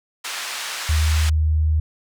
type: band-pass noise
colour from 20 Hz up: pink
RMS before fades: -29 dBFS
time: 0.24-1.3 s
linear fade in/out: 10 ms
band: 1300 to 8400 Hz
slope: 12 dB/octave
type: tone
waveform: sine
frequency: 77.78 Hz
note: D#2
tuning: in tune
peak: -15 dBFS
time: 0.89-1.8 s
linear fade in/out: 5 ms
effects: none